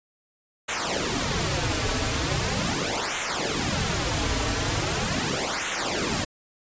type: noise with flanger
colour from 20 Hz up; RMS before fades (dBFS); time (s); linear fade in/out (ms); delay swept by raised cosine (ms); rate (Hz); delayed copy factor
pink; -26; 0.68-6.25; 10; 0.2 to 5.7; 0.4; -0.9
effects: resampled to 16000 Hz